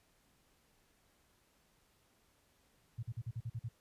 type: tone bursts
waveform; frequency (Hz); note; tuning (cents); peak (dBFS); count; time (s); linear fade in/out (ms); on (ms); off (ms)
sine; 115.4; A#2; -17; -37; 8; 2.98-3.688; 10; 50; 44
effects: pink hiss -72 dBFS RMS until 3.8 s + resampled to 32000 Hz